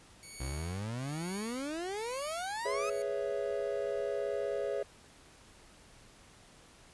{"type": "tone with tremolo", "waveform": "5% pulse", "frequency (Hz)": 2236, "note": "C#7", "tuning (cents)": 14, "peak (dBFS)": -33, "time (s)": [0.23, 3.02], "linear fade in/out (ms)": 0, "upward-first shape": "triangle", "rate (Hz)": 1.1, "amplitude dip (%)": 100}
{"type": "exponential sweep", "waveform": "30% pulse", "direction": "up", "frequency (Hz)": [61.74, 1301], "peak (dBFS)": -33, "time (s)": [0.4, 2.9], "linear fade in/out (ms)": 5}
{"type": "chord", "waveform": "triangle", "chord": "C# minor seventh", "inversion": "second", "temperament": "equal", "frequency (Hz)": [415.3, 493.9, 554.4, 659.3], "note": ["G#4", "B4", "C#5", "E5"], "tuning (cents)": [0, 0, 0, 0], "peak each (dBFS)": [-34, -39, -34, -38], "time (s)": [2.65, 4.83], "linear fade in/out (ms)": 5}
{"effects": ["pink hiss -58 dBFS RMS until 6.93 s", "resampled to 24000 Hz"]}